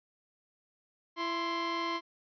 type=tone pair together; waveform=sawtooth; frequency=334.6 / 1046.5 Hz; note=E4 / C6; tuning=+26 / 0 cents; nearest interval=octave + minor sixth; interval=1974 cents; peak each=-32 / -29 dBFS; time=1.16-2.01 s; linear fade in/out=50 ms; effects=resampled to 11025 Hz